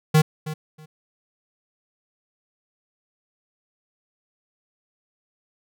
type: tone with echo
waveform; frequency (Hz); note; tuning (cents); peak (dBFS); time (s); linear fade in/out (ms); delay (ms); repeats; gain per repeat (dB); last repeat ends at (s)
square; 154.9; D#3; -7; -13; 0.14-0.22; 10; 320; 2; -15; 0.86
effects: none

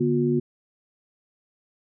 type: tone cluster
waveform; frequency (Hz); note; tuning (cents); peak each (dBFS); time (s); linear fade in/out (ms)
sine; 144.9 / 241.2 / 359.8; D3 / B3 / F#4; -23 / -41 / -48; -25 / -23 / -23; 0-0.4; 10
effects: none

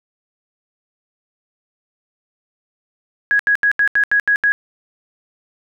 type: tone bursts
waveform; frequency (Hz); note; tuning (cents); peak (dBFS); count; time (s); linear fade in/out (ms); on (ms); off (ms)
sine; 1661.2; G#6; 0; -11; 8; 3.31-4.52; 0; 83; 78
effects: none

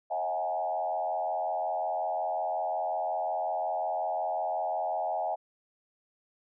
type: tone with frequency modulation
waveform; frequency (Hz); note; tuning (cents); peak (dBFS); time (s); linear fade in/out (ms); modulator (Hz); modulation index
sine; 729; F#5; -26; -28; 0.1-5.36; 20; 85.5; 1.4
effects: none

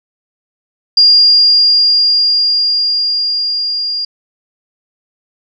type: tone with level ramp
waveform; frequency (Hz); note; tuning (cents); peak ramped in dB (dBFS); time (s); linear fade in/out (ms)
sine; 4815; D8; +42; -3 to -15; 0.97-4.05; 5
effects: none

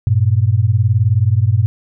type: beating tone pair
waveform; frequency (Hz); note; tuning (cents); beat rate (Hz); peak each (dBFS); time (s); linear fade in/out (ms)
sine; 98 / 117; G2 / A#2; 0 / +7; 19; -13; 0.07-1.66; 0
effects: none

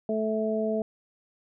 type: harmonic tone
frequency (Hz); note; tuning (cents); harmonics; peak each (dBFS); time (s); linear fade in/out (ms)
218.2; A3; -14; 1 / 2 / 3; -29 / -29 / -29; 0.09-0.82; 2
effects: none

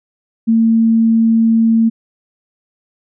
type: tone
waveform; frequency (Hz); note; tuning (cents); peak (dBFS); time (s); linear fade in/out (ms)
sine; 226.2; A3; +48; -8; 0.47-1.9; 20
effects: none

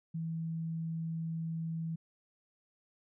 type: tone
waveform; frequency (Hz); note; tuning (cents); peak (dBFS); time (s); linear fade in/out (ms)
sine; 163.3; E3; -16; -34; 0.14-1.96; 10
effects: none

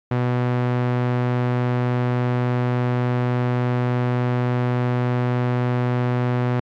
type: tone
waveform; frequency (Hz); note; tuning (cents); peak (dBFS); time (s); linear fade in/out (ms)
sawtooth; 123.47; B2; 0; -14; 0.11-6.6; 5
effects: low-pass 2000 Hz 12 dB/octave + MP3 96 kbps

